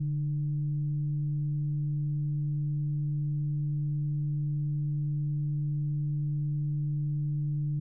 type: tone with frequency modulation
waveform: sine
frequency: 146.4 Hz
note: D3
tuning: 5 cents flat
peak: -27 dBFS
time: 0-7.8 s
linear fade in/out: 10 ms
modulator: 162 Hz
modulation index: 0.21
effects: none